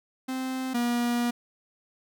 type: tone pair in turn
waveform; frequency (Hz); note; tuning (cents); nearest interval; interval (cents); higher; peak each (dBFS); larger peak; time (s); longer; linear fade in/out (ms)
45% pulse; 260 / 239.8; C4 / A#3; -11 / +49; minor second; 140; first; -29 / -24; second; 0.28-0.74 / 0.74-1.31; second; 10
effects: none

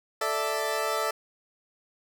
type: chord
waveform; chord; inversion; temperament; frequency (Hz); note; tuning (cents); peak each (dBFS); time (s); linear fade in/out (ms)
20% pulse; A suspended fourth; none; equal; 440 / 587.3 / 659.3; A4 / D5 / E5; 0 / 0 / 0; -26; 0.21-1.11; 5
effects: none

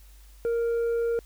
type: tone with tanh clipping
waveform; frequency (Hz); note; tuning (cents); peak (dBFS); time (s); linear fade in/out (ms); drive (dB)
triangle; 466.2; A#4; 0; -24; 0.45-1.19; 0; 8
effects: added 50 Hz sine -48 dBFS peak until 1.25 s + white hiss -59 dBFS RMS until 1.25 s

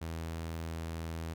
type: tone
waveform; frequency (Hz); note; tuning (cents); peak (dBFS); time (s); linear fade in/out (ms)
sawtooth; 81.9; E2; -11; -33; 0.01-1.34; 10
effects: none

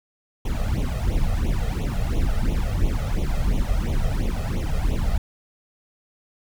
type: noise with flanger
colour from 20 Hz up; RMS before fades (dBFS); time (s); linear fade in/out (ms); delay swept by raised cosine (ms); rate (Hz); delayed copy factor
brown; -22; 0.45-5.18; 5; 0.3 to 1.6; 2.9; +0.95
effects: none

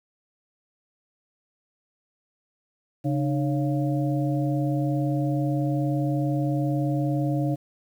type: harmonic tone with a mistuned harmonic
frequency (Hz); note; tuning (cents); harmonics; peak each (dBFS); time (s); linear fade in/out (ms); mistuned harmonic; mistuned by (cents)
138.9; C#3; +4; 1 / 2 / 4 / 5; -24 / -26 / -33 / -35; 3.04-7.56; 20; 2; +140
effects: 9-bit

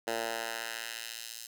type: tone with high-pass filter sweep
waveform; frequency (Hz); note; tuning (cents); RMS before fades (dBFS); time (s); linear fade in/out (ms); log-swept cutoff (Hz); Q
10% pulse; 114.5; A#2; -31; -38; 0.07-1.47; 5; 470 to 5400; 0.87
effects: none

